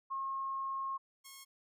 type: tone pair in turn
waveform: sine / 5% pulse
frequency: 1079 / 1085.3 Hz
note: C#6 / C#6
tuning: -47 / -37 cents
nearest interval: unison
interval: 10 cents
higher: second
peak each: -35 / -38 dBFS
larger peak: first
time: 0.1-0.98 / 1.24-1.45 s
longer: first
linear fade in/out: 20 ms
effects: none